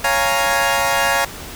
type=chord; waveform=20% pulse; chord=Bb minor seventh; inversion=first; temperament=equal; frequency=554.4 / 698.5 / 830.6 / 932.3 Hz; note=Db5 / F5 / Ab5 / Bb5; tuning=0 / 0 / 0 / 0 cents; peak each=-16 dBFS; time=0.04-1.25 s; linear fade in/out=5 ms; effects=pink hiss -33 dBFS RMS until 1.55 s